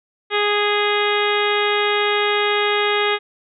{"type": "harmonic tone", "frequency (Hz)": 414, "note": "G#4", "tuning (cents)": -5, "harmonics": [1, 2, 3, 4, 5, 6, 7, 8, 9], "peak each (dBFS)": [-20, -25, -24, -26, -24, -28, -30, -27, -29], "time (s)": [0.3, 3.19], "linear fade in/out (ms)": 50, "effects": []}